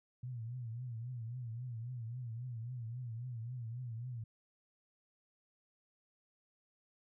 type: tone with vibrato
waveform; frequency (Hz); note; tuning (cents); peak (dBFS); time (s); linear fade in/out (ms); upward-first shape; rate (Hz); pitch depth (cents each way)
sine; 119.4; A#2; +42; -40; 0.23-4.24; 5; triangle; 3.7; 140
effects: none